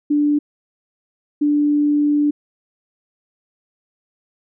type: tone pair in turn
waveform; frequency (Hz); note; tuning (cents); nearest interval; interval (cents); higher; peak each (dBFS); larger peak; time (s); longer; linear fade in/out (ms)
sine; 293.7 / 293.7; D4 / D4; 0 / 0; unison; 0; neither; -13; neither; 0.1-0.39 / 1.41-2.31; second; 10
effects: none